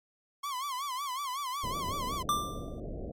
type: tone with vibrato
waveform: 45% pulse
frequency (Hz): 1076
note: C6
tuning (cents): +48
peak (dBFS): -33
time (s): 0.43-2.23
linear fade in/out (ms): 10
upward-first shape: sine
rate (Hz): 5.4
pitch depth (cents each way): 140
type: low-pass noise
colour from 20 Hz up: pink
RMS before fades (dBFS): -39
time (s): 1.63-3.12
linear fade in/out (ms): 10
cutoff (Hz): 700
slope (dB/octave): 96
type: tone with exponential decay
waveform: square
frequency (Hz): 1183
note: D6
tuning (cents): +12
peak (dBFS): -24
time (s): 2.29-2.8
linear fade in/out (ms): 1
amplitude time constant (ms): 110
effects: MP3 64 kbps